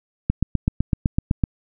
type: click train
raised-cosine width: 5 ms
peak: -5 dBFS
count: 10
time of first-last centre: 0.3-1.438 s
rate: 7.91 Hz
effects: none